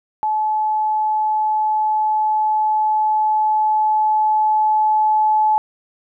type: tone with level ramp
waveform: sine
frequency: 860 Hz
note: A5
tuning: 40 cents flat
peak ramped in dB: -16 to -12 dBFS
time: 0.23-5.58 s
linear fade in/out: 0 ms
effects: none